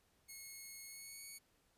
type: tone with pitch glide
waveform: 5% pulse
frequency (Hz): 2180 to 2226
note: C#7 to C#7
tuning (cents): -29 to +7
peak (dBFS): -40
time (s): 0.28-1.39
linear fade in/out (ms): 20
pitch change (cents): +36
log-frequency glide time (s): 0.86-1.22
effects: pink hiss -75 dBFS RMS until 1.77 s + resampled to 32000 Hz